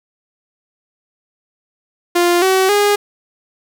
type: tone with pitch steps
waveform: sawtooth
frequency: 349.2 / 378.6 / 410.5 Hz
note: F4 / F#4 / G#4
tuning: 0 / +40 / -20 cents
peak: -7 dBFS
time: 2.15-2.96 s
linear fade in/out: 10 ms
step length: 270 ms
effects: 8-bit